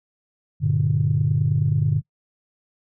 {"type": "chord", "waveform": "sine", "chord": "G minor", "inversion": "none", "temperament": "just", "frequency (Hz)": [98, 117.6, 147], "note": ["G2", "Bb2", "D3"], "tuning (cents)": [0, 16, 2], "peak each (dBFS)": [-23, -22, -19], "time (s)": [0.6, 2.02], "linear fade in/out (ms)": 50, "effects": ["noise-tail reverb RT60 0.1 s tail -24 dB re dry", "tanh soft clip ceiling -9 dBFS"]}